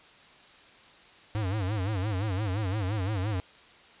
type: tone with vibrato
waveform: square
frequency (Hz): 100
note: G2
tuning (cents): +35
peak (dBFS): -28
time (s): 1.35-3.4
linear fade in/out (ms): 0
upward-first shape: sine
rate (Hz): 5.8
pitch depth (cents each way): 170
effects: white hiss -54 dBFS RMS until 4 s + resampled to 8000 Hz